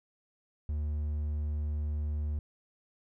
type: tone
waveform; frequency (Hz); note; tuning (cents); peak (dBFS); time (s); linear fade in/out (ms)
triangle; 75; D2; +37; -28; 0.69-2.39; 0
effects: none